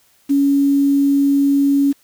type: tone with quantisation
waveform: sine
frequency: 280 Hz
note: C#4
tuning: 18 cents sharp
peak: -11 dBFS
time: 0.29-1.93 s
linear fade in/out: 20 ms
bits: 6
effects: white hiss -56 dBFS RMS until 2.03 s